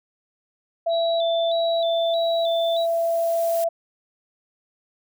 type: tone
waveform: sine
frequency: 669 Hz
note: E5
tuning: 25 cents sharp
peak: -19 dBFS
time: 0.86-3.69 s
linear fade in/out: 10 ms
type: tone with vibrato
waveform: sine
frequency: 3712 Hz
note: A#7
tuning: 8 cents flat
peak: -29 dBFS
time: 0.89-2.87 s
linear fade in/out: 50 ms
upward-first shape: square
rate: 1.6 Hz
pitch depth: 83 cents each way
type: noise with exponential growth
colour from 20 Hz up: blue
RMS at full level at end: -34 dBFS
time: 1.2-3.64 s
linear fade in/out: 0 ms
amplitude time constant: 530 ms
effects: none